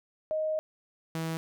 sine / sawtooth tone pair in turn, 624 / 162.44 Hz, D#5 / E3, +5 / -25 cents, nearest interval octave + major seventh, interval 2330 cents, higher first, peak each -27 dBFS, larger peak neither, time 0.31-0.59 / 1.15-1.37 s, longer first, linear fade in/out 0 ms, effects none

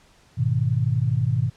sine chord, G# minor, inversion none, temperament equal, 103.83 / 123.47 / 155.56 Hz, G#2 / B2 / D#3, 0 / 0 / 0 cents, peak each -24 / -21 / -26 dBFS, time 0.37-1.5 s, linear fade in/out 20 ms, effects pink hiss -56 dBFS RMS until 1.56 s + low-pass 8000 Hz 12 dB/octave

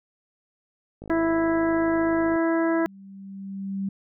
click train, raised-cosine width 2 ms, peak -26 dBFS, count 71, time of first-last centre 1.02-2.358 s, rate 52.3 Hz
harmonic tone, 329.6 Hz, E4, in tune, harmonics 1 / 2 / 3 / 4 / 5 / 6, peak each -21 / -27 / -32 / -35 / -33 / -39 dBFS, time 1.1-2.86 s, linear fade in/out 0 ms
sine tone with exponential growth, 195.2 Hz, G3, 7 cents flat, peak -24 dBFS, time 1.95-3.89 s, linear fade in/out 5 ms, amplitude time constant 420 ms
effects none

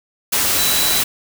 sine tone in noise, 3951 Hz, B7, in tune, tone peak -21 dBFS, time 0.58-1.01 s, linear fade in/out 10 ms, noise white, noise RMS -17 dBFS, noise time 0.32-1.04 s, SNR -7 dB, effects none

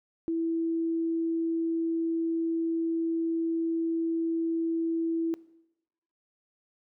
sine tone, 329.6 Hz, E4, in tune, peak -26 dBFS, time 0.28-5.34 s, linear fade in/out 0 ms, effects noise-tail reverb RT60 0.9 s tail -21 dB re dry

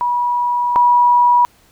sine tone pair in turn, 970 / 970 Hz, B5 / B5, -31 / -31 cents, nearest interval unison, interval 0 cents, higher neither, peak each -14 / -8 dBFS, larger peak second, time 0.01-0.76 / 0.76-1.45 s, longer first, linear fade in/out 0 ms, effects pink hiss -52 dBFS RMS until 1.71 s

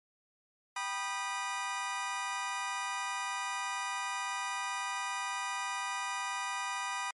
25% pulse chord, G augmented, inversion none, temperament just, 784 / 980 / 1225 Hz, G5 / B5 / D#6, 0 / -14 / -27 cents, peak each -38 / -33 / -35 dBFS, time 0.76-7.11 s, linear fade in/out 5 ms, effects MP3 48 kbps

